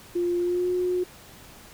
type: tone with pitch glide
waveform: sine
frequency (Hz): 350 to 361.1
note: F4 to F#4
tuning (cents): +4 to -42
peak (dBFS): -22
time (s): 0.15-1.04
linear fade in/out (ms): 10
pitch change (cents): +54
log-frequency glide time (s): 0.39-0.69
effects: pink hiss -48 dBFS RMS until 1.73 s